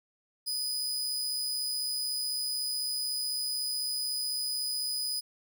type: tone with amplitude modulation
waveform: sawtooth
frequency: 4978 Hz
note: D#8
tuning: in tune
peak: -26 dBFS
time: 0.46-5.21 s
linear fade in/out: 20 ms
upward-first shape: sine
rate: 134 Hz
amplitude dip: 35%
effects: none